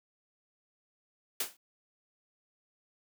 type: noise with exponential decay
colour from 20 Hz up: white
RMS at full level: -28 dBFS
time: 1.4-1.57 s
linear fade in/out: 5 ms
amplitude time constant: 35 ms
effects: high-pass 200 Hz 12 dB/octave